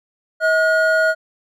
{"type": "tone pair together", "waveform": "triangle", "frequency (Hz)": [638.3, 1440], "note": ["D#5", "F#6"], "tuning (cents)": [44, -47], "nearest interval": "octave + major second", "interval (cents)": 1409, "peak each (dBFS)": -14, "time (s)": [0.4, 1.15], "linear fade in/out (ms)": 50, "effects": []}